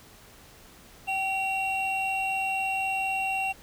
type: tone pair together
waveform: triangle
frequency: 769.4 / 2742 Hz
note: G5 / F7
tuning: -33 / -32 cents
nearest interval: octave + minor seventh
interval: 2201 cents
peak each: -27 dBFS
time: 1.07-3.53 s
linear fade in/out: 20 ms
effects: pink hiss -52 dBFS RMS until 3.62 s